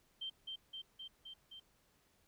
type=tone with echo; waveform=sine; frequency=3136 Hz; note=G7; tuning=in tune; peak=-40 dBFS; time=0.21-0.3 s; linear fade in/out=10 ms; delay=260 ms; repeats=5; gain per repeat=-2 dB; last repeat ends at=1.6 s; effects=pink hiss -73 dBFS RMS until 2.27 s